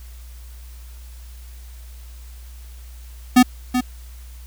square tone with echo, 250.3 Hz, B3, 23 cents sharp, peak -8 dBFS, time 3.36-3.43 s, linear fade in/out 10 ms, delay 380 ms, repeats 1, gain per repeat -9 dB, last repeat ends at 3.81 s, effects added 60 Hz sine -36 dBFS peak until 4.46 s + white hiss -50 dBFS RMS until 4.46 s

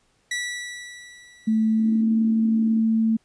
sawtooth tone with exponential decay, 1952 Hz, B6, 21 cents flat, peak -20 dBFS, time 0.31-2.02 s, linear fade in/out 5 ms, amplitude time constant 370 ms
sine tone with pitch glide, 220 to 223.2 Hz, A3 to A3, 0 to +25 cents, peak -17 dBFS, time 1.47-3.17 s, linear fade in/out 10 ms, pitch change +25 cents, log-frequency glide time 1.7-2.06 s
white band-pass noise, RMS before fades -36 dBFS, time 1.77-2.82 s, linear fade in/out 50 ms, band 230 to 320 Hz, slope 96 dB/octave
effects pink hiss -65 dBFS RMS until 3.24 s + resampled to 22050 Hz

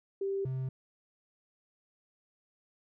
sine / triangle tone pair in turn, 392 / 130.81 Hz, G4 / C3, 0 / 0 cents, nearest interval octave + perfect fifth, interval 1900 cents, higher first, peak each -30 / -30 dBFS, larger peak neither, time 0.21-0.45 / 0.45-0.69 s, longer neither, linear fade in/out 5 ms, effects none

